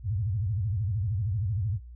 sine tone with vibrato, 101.7 Hz, G#2, 36 cents flat, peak -26 dBFS, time 0.03-1.8 s, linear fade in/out 50 ms, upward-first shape sine, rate 13 Hz, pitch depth 260 cents each way, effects noise-tail reverb RT60 0.1 s tail -20 dB re dry + added 60 Hz sine -42 dBFS peak until 1.95 s

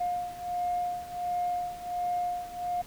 sine beating tone pair, 710 / 711.4 Hz, F5 / F5, +28 / +32 cents, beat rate 1.4 Hz, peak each -30 / -33 dBFS, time 0-2.82 s, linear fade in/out 10 ms, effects tanh soft clip ceiling -22 dBFS + pink hiss -50 dBFS RMS until 2.86 s

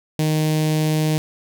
sawtooth tone with notch filter, 155.1 Hz, D#3, 5 cents flat, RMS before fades -19 dBFS, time 0.19-1.18 s, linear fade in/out 0 ms, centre 1300 Hz, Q 0.88, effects none

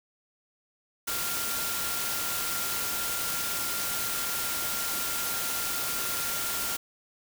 sine tone in noise, 1391 Hz, F6, 7 cents flat, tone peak -38 dBFS, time 1.07-6.77 s, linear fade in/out 10 ms, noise white, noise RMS -31 dBFS, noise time 1.07-6.77 s, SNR -10 dB, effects none

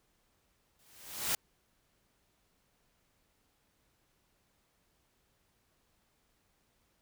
white noise with exponential growth, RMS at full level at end -29 dBFS, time 0.79-1.35 s, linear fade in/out 2 ms, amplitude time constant 120 ms, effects pink hiss -74 dBFS RMS until 7.01 s

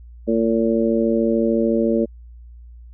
harmonic tone, 113.7 Hz, A#2, 43 cents flat, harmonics 2 / 3 / 4 / 5, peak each -19 / -21 / -22 / -23 dBFS, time 0.27-2.06 s, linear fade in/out 20 ms, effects added 59 Hz sine -38 dBFS peak until 2.93 s

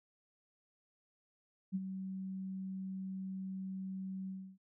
sine tone with ADSR envelope, 190 Hz, F#3, 46 cents sharp, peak -31 dBFS, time 1.72-4.58 s, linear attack 32 ms, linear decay 37 ms, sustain -8 dB, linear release 300 ms, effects none

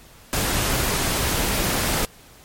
pink noise, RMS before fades -22 dBFS, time 0.33-2.05 s, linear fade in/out 0 ms, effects pink hiss -48 dBFS RMS until 2.44 s + MP3 64 kbps

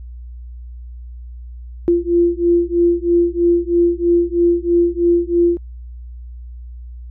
sine beating tone pair, 343.3 / 346.4 Hz, F4 / F4, -30 / -14 cents, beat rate 3.1 Hz, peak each -15 dBFS, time 1.88-5.57 s, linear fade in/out 0 ms, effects added 60 Hz sine -30 dBFS peak until 7.1 s

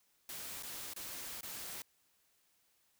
white noise with dropouts, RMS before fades -45 dBFS, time 0.29-1.82 s, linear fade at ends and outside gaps 2 ms, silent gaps 0.626-0.632 / 0.936-0.962 / 1.409-1.43 s, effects white hiss -74 dBFS RMS until 2.99 s

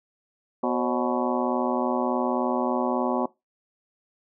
harmonic tone with a mistuned harmonic, 123.47 Hz, B2, in tune, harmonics 2 / 3 / 4 / 5 / 6 / 7 / 8 / 9, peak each -27 / -29 / -30 / -31 / -32 / -32 / -33 / -34 dBFS, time 0.63-3.26 s, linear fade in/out 5 ms, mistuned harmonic 4, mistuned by +150 cents, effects noise-tail reverb RT60 0.2 s tail -21 dB re dry

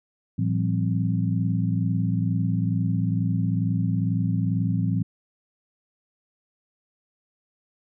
sine tone cluster, 111.4 / 169.4 / 191.6 / 261.7 Hz, A2 / E3 / G3 / C4, +22 / +48 / -39 / 0 cents, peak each -24 / -25 / -29 / -31 dBFS, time 0.38-5.03 s, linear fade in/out 10 ms, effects none

